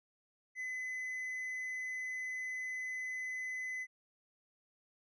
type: tone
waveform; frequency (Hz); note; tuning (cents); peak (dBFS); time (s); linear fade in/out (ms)
triangle; 2021; B6; +39; -36; 0.55-3.87; 50
effects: resampled to 22050 Hz